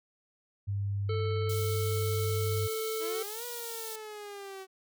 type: tone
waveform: sine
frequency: 100 Hz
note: G2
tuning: 35 cents sharp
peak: -29 dBFS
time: 0.67-2.68 s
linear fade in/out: 20 ms
type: harmonic tone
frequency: 440.9 Hz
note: A4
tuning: 4 cents sharp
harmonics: 1 / 3 / 5 / 7 / 9 / 10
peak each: -32 / -42 / -46 / -49 / -51 / -52 dBFS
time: 1.09-3.23 s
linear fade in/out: 5 ms
type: high-pass noise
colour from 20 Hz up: white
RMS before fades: -41 dBFS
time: 1.49-3.96 s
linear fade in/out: 5 ms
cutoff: 3100 Hz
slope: 48 dB/octave
type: exponential two-way sweep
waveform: sawtooth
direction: up then down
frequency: 315.3 to 485.6 to 377.9 Hz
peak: -37 dBFS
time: 2.99-4.67 s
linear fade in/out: 50 ms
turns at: 3.45 s
effects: none